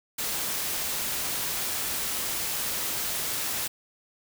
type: noise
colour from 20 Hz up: white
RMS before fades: -30 dBFS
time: 0.18-3.68 s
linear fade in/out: 10 ms
effects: none